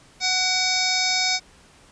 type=harmonic tone with a mistuned harmonic; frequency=741 Hz; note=F#5; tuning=2 cents sharp; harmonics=1 / 2 / 3 / 5 / 6 / 7 / 8 / 9 / 10; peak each=-29 / -34 / -25 / -28 / -29 / -24 / -31 / -33 / -36 dBFS; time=0.2-1.4 s; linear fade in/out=50 ms; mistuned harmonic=3; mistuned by=+35 cents; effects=pink hiss -52 dBFS RMS until 1.91 s + resampled to 22050 Hz